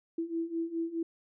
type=beating tone pair; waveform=sine; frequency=328.5 / 333.3 Hz; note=E4 / E4; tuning=-6 / +19 cents; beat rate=4.8 Hz; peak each=-36 / -33 dBFS; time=0.18-1.03 s; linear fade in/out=5 ms; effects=none